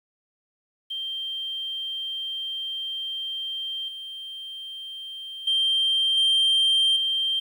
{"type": "tone with level steps", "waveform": "sine", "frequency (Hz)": 3160, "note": "G7", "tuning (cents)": 13, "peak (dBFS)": [-28, -34, -18, -15, -21], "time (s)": [0.9, 7.4], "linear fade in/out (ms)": 10, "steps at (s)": [3.88, 5.47, 6.17, 6.96], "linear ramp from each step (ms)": 5, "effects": ["tanh soft clip ceiling -16 dBFS", "9-bit"]}